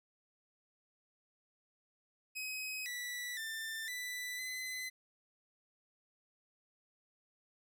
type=tone with pitch steps; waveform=sawtooth; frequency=2533 / 1961 / 1786 / 1984 / 2026 Hz; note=D#7 / B6 / A6 / B6 / B6; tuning=+30 / -13 / +25 / +7 / +44 cents; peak=-36 dBFS; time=2.35-4.9 s; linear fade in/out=20 ms; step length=510 ms; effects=none